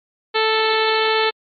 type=harmonic tone with a mistuned harmonic; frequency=440 Hz; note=A4; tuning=in tune; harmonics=1 / 2 / 3 / 4 / 5 / 6 / 7 / 8 / 9 / 10; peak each=-19 / -22 / -24 / -25 / -26 / -27 / -27 / -28 / -29 / -29 dBFS; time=0.34-1.31 s; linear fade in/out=20 ms; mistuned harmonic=10; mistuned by=-28 cents; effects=MP3 32 kbps